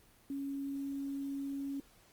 sine tone with quantisation, 277.2 Hz, C#4, in tune, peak -36 dBFS, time 0.3-1.8 s, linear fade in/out 2 ms, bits 10, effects pink hiss -64 dBFS RMS until 2.12 s + Opus 24 kbps

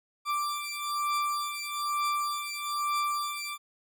40% pulse beating tone pair, 1174.7 / 1175.8 Hz, D6 / D6, 0 / +2 cents, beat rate 1.1 Hz, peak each -31 dBFS, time 0.25-3.58 s, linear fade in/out 50 ms, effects none

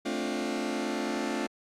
sawtooth chord, D minor seventh, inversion second, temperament just, 220.2 / 264.3 / 293.7 / 352.4 Hz, A3 / C4 / D4 / F4, +2 / +18 / 0 / +16 cents, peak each -31 dBFS, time 0.05-1.47 s, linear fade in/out 10 ms, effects low-pass 8000 Hz 12 dB/octave + Opus 48 kbps

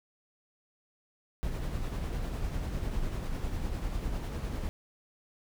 brown noise with tremolo, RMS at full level -32 dBFS, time 1.43-4.69 s, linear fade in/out 0 ms, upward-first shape sine, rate 10 Hz, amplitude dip 35%, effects none

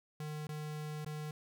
square tone with dropouts, 151.9 Hz, D#3, 41 cents flat, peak -40 dBFS, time 0.2-1.31 s, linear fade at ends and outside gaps 2 ms, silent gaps 0.47-0.49 / 1.047-1.062 s, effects none

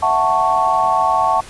sine chord, F# minor seventh, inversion third, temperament equal with one note detuned, 659.3 / 740 / 885.6 / 1108.7 Hz, E5 / F#5 / A5 / C#6, 0 / 0 / +11 / 0 cents, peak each -22 / -18 / -17 / -17 dBFS, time 0.02-1.41 s, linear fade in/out 10 ms, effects pink hiss -37 dBFS RMS until 1.49 s + resampled to 24000 Hz

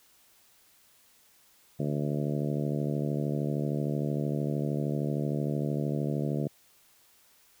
harmonic tone, 73.1 Hz, D2, 7 cents flat, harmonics 2 / 3 / 4 / 5 / 6 / 7 / 8 / 9, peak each -30 / -34 / -36 / -38 / -40 / -41 / -42 / -43 dBFS, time 1.79-6.48 s, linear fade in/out 10 ms, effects white hiss -62 dBFS RMS until 7.6 s

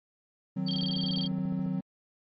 triangle chord, C diminished, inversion first, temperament equal, 155.56 / 185 / 261.6 Hz, Eb3 / Gb3 / C4, 0 / 0 / 0 cents, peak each -33 / -28 / -34 dBFS, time 0.56-1.81 s, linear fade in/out 10 ms
sine tone with vibrato, 3832 Hz, A#7, 47 cents sharp, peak -32 dBFS, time 0.66-1.28 s, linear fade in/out 20 ms, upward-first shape square, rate 20 Hz, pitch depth 300 cents each way
click train, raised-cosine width 2 ms, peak -32 dBFS, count 14, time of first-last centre 0.76-1.663 s, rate 14.4 Hz
effects MP3 32 kbps

